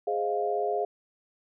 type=chord; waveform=sine; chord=F minor seventh; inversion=first; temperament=equal; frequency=415.3 / 523.3 / 622.3 / 698.5 Hz; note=Ab4 / C5 / Eb5 / F5; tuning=0 / 0 / 0 / 0 cents; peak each=-29 / -35 / -35 / -29 dBFS; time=0.07-0.85 s; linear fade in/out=5 ms; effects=none